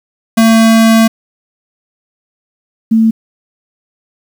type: tone pair in turn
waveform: square / sine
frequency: 225.1 / 223.5 Hz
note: A3 / A3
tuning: +40 / +27 cents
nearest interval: unison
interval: 13 cents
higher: first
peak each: -5 dBFS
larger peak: neither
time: 0.37-1.08 / 2.91-3.11 s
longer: first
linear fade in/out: 10 ms
effects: 7-bit